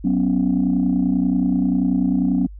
sine chord, F# suspended fourth, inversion none, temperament equal, 185 / 246.9 / 277.2 Hz, F#3 / B3 / C#4, 0 / 0 / 0 cents, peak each -19 dBFS, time 0.04-2.47 s, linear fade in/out 10 ms, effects tanh soft clip ceiling -10 dBFS + added 50 Hz sine -34 dBFS peak until 2.59 s

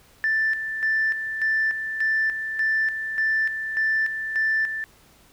sine tone with tremolo, 1767 Hz, A6, 7 cents sharp, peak -18 dBFS, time 0.24-4.84 s, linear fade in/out 0 ms, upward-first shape square, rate 1.7 Hz, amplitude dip 60%, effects tanh soft clip ceiling -15 dBFS + pink hiss -55 dBFS RMS until 5.32 s

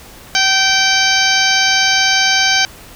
harmonic tone with a mistuned harmonic, 775 Hz, G5, 20 cents flat, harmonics 1 / 2 / 3 / 4 / 5 / 6 / 7 / 8, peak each -20 / -16 / -18 / -18 / -22 / -18 / -21 / -20 dBFS, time 0.35-2.65 s, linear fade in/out 0 ms, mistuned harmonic 1, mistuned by -15 cents, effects pink hiss -38 dBFS RMS until 2.95 s

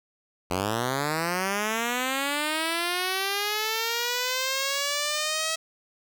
5% pulse linear sweep, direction up, 85.8 to 647 Hz, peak -14 dBFS, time 0.5-5.56 s, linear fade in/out 10 ms, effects none

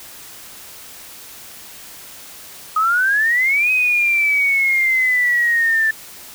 sine exponential two-way sweep, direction up then down, 1244.5 to 2533 to 1760 Hz, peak -13 dBFS, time 2.76-5.91 s, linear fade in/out 5 ms, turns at 3.71 s, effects white hiss -38 dBFS RMS until 6.34 s

